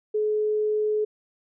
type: tone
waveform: sine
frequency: 425.9 Hz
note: G#4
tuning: 44 cents sharp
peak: -21 dBFS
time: 0.14-1.05 s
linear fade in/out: 10 ms
effects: none